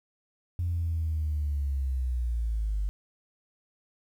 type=linear sweep; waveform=sine; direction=down; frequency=87.9 to 49 Hz; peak=-25 dBFS; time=0.59-2.89 s; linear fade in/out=0 ms; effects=tanh soft clip ceiling -22 dBFS + 10-bit